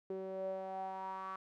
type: tone with band-pass filter sweep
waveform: sawtooth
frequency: 190 Hz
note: F#3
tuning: 46 cents sharp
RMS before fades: -42 dBFS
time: 0.1-1.36 s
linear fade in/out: 2 ms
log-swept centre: 420 to 1200 Hz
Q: 7.2
effects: none